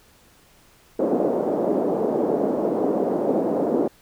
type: band-pass noise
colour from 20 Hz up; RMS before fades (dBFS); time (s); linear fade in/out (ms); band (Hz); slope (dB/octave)
white; -22; 0.99-3.88; 5; 220 to 580; 24
effects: pink hiss -55 dBFS RMS until 4.01 s